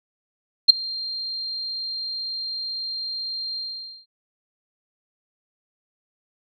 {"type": "tone with ADSR envelope", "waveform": "sine", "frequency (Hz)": 4186, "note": "C8", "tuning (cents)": 0, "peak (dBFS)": -3, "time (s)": [0.68, 4.06], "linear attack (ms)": 19, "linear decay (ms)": 9, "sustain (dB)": -24, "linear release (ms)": 490, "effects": []}